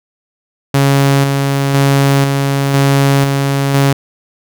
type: tone with tremolo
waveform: sawtooth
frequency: 138.6 Hz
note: C#3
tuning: in tune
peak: -4 dBFS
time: 0.74-3.93 s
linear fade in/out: 5 ms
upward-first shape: square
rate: 1 Hz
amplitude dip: 35%
effects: none